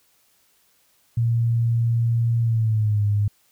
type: tone with pitch glide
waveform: sine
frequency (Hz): 116.54 to 103.23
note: A#2 to G#2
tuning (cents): 0 to -10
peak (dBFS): -17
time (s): 1.17-3.28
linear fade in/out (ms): 5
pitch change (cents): -210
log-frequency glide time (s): 2.41-3.03
effects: white hiss -62 dBFS RMS until 3.51 s